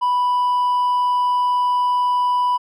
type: tone with hard clipping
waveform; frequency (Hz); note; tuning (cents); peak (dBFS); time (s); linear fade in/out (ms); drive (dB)
sine; 987.8; B5; 0; -16; 0.01-2.58; 20; 2
effects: none